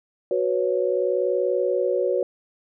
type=chord; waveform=sine; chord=F# suspended fourth; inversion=none; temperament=equal; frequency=370 / 493.9 / 554.4 Hz; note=F#4 / B4 / C#5; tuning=0 / 0 / 0 cents; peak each=-24 dBFS; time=0.31-2.23 s; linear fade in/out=2 ms; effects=none